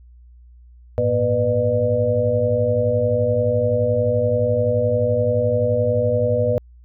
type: tone cluster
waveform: sine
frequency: 99.8 / 111.4 / 238.3 / 494.5 / 604 Hz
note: G2 / A2 / A#3 / B4 / D5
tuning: +32 / +22 / +38 / +2 / +48 cents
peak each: -26 / -23 / -28 / -19 / -21 dBFS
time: 0.98-6.58 s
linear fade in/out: 0 ms
effects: added 60 Hz sine -43 dBFS peak until 6.84 s